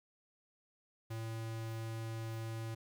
square tone, 112.7 Hz, A2, 42 cents sharp, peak -40 dBFS, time 1.1-2.75 s, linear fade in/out 10 ms, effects 13-bit

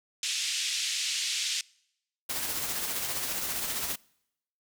pink band-pass noise, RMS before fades -31 dBFS, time 0.23-1.61 s, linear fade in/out 2 ms, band 2600 to 7900 Hz, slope 24 dB/octave
white noise with tremolo, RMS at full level -31 dBFS, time 2.29-3.96 s, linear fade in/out 10 ms, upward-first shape sine, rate 15 Hz, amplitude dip 35%
effects noise-tail reverb RT60 0.8 s tail -25 dB re dry

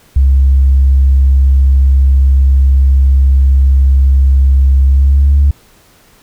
sine tone with pitch glide, 67.3 to 70.81 Hz, C2 to C#2, +49 to +37 cents, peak -3 dBFS, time 0.16-5.51 s, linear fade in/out 5 ms, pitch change +88 cents, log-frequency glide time 4.85-5.39 s, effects tanh soft clip ceiling -1 dBFS + pink hiss -46 dBFS RMS until 6.22 s

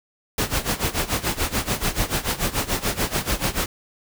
pink noise with tremolo, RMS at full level -21 dBFS, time 0.38-3.66 s, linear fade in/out 2 ms, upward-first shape sine, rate 6.9 Hz, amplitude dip 85%, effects none

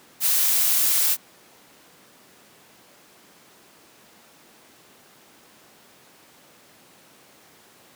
blue noise, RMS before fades -20 dBFS, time 0.2-1.17 s, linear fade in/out 50 ms, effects pink hiss -52 dBFS RMS until 7.95 s + high-pass 200 Hz 12 dB/octave

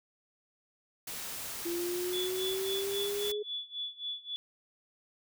white noise, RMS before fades -40 dBFS, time 1.07-3.32 s, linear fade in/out 5 ms
sine linear sweep, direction up, 341.3 to 420 Hz, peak -32 dBFS, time 1.65-3.43 s, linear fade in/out 10 ms
sine tone with tremolo, 3438 Hz, A7, 41 cents flat, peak -33 dBFS, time 2.13-4.36 s, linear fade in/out 0 ms, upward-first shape sine, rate 3.7 Hz, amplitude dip 90%
effects none

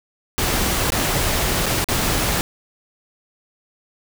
pink noise with dropouts, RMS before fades -20 dBFS, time 0.38-2.41 s, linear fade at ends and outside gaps 0 ms, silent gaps 0.903-0.921 / 1.659-1.664 / 1.843-1.887 s, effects none

